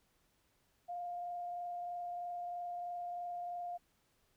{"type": "tone with frequency modulation", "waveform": "sine", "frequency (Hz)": 704, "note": "F5", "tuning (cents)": 14, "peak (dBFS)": -39, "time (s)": [0.88, 3.78], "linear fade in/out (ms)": 20, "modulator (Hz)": 23.1, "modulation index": 0.3, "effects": ["pink hiss -75 dBFS RMS until 4.36 s"]}